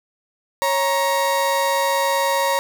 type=tone pair together; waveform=35% pulse; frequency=550.8 / 940 Hz; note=C#5 / A#5; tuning=-11 / +14 cents; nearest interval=major sixth; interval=925 cents; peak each=-19 / -18 dBFS; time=0.62-2.59 s; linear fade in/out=0 ms; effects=none